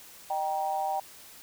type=tone with amplitude modulation; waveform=sine; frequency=780 Hz; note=G5; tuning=9 cents flat; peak=-23 dBFS; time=0.3-1 s; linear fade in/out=5 ms; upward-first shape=sine; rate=167 Hz; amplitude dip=90%; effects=white hiss -50 dBFS RMS until 1.42 s